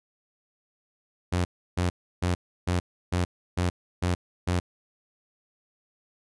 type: tone bursts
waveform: sawtooth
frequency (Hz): 89.1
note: F2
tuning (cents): +35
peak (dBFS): -19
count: 8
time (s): 1.32-4.6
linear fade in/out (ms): 10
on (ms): 130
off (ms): 320
effects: resampled to 24000 Hz